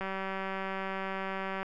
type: click train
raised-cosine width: 0.5 ms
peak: -21 dBFS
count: 312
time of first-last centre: 0.01-1.63 s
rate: 192 Hz
effects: none